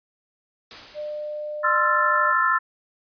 white noise with exponential decay, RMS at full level -37 dBFS, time 0.71-2 s, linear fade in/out 1 ms, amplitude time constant 280 ms
sine tone, 600 Hz, D5, 37 cents sharp, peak -28 dBFS, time 0.94-2.34 s, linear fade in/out 50 ms
sine chord, F major seventh, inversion second, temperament equal with one note detuned, 1046.5 / 1318.5 / 1371.3 / 1760 Hz, C6 / E6 / F6 / A6, 0 / 0 / -32 / 0 cents, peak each -23 dBFS, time 1.63-2.59 s, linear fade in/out 20 ms
effects resampled to 11025 Hz

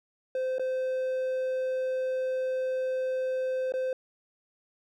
triangle tone with dropouts, 517 Hz, C5, 21 cents flat, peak -25 dBFS, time 0.35-3.93 s, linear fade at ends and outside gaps 2 ms, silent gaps 0.584-0.595 / 3.722-3.738 s, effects none

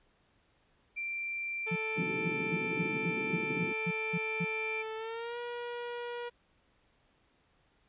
sine tone, 2358 Hz, D7, 6 cents sharp, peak -34 dBFS, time 0.96-4.83 s, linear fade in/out 20 ms
sawtooth tone with pitch glide, 440 to 479.8 Hz, A4 to A#4, 0 to +50 cents, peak -33 dBFS, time 1.66-6.3 s, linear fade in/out 20 ms, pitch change +150 cents, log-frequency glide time 4.96-5.38 s
sine tone bursts, 171.5 Hz, F3, 31 cents flat, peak -30 dBFS, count 11, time 1.71-4.449 s, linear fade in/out 10 ms, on 49 ms, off 220 ms
white band-pass noise, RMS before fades -39 dBFS, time 1.96-3.73 s, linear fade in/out 10 ms, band 130 to 390 Hz, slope 48 dB/octave
effects pink hiss -70 dBFS RMS until 7.88 s + resampled to 8000 Hz

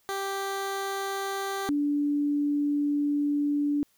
15% pulse / sine tone pair in turn, 392 / 290.4 Hz, G4 / D4, 0 / -19 cents, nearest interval perfect fourth, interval 519 cents, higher first, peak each -23 dBFS, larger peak neither, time 0.09-1.69 / 1.69-3.83 s, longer second, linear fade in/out 0 ms, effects white hiss -67 dBFS RMS until 3.97 s

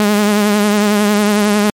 sawtooth tone with vibrato, 207.7 Hz, G#3, in tune, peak -6 dBFS, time 0-1.7 s, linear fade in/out 0 ms, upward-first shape triangle, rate 11 Hz, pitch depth 48 cents each way, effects MP3 64 kbps

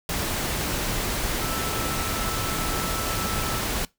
sine tone in noise, 1318.5 Hz, E6, in tune, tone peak -33 dBFS, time 1.41-3.6 s, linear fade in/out 2 ms, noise pink, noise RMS -27 dBFS, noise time 0.09-3.85 s, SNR -9 dB, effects noise-tail reverb RT60 0.2 s tail -22 dB re dry

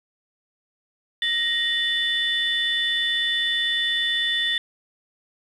sine tone cluster, 1873 / 2973 / 3511 Hz, A#6 / F#7 / A7, +8 / +8 / -4 cents, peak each -24 / -29 / -22 dBFS, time 1.22-4.58 s, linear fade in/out 2 ms, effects tanh soft clip ceiling -13 dBFS + 9-bit

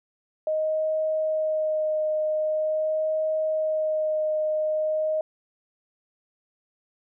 sine tone with vibrato, 622.3 Hz, D#5, in tune, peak -22 dBFS, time 0.47-5.21 s, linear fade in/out 2 ms, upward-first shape sine, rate 0.44 Hz, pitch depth 13 cents each way, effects none

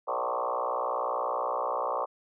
sine tone with frequency modulation, 830.6 Hz, G#5, in tune, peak -27 dBFS, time 0.07-2.06 s, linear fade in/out 20 ms, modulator 60.4 Hz, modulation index 5.8, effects none

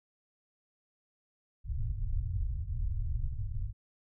pink low-pass noise, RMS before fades -33 dBFS, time 1.64-3.73 s, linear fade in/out 50 ms, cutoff 120 Hz, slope 48 dB/octave, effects none

